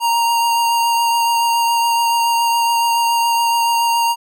square tone with vibrato, 932.3 Hz, A#5, in tune, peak -14 dBFS, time 0-4.16 s, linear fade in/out 50 ms, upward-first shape triangle, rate 7.1 Hz, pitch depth 14 cents each way, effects none

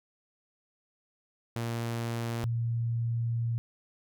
sawtooth / sine tone pair in turn, 116.54 / 116.54 Hz, A#2 / A#2, 0 / 0 cents, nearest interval unison, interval 0 cents, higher neither, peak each -27 dBFS, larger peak neither, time 1.56-2.44 / 2.44-3.58 s, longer second, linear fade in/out 0 ms, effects none

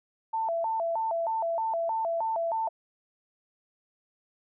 sine tone with vibrato, 773 Hz, G5, 24 cents flat, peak -26 dBFS, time 0.33-2.69 s, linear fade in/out 10 ms, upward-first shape square, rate 3.2 Hz, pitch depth 250 cents each way, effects none

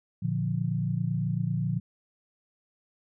sine chord, Bb major, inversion none, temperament equal, 116.54 / 146.83 / 174.61 Hz, Bb2 / D3 / F3, 0 / 0 / 0 cents, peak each -30 dBFS, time 0.22-1.8 s, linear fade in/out 10 ms, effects none

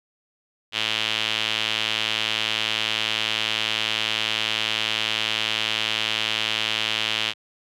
sawtooth tone with band-pass filter, 110 Hz, A2, in tune, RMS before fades -25 dBFS, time 0.72-7.34 s, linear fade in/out 50 ms, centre 3100 Hz, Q 3.6, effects none

